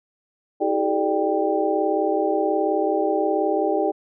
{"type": "tone cluster", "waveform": "sine", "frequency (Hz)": [320.3, 385.9, 424.6, 595, 788], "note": ["E4", "G4", "G#4", "D5", "G5"], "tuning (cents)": [-50, -27, 38, 22, 9], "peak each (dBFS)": -25, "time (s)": [0.6, 3.92], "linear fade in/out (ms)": 20, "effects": []}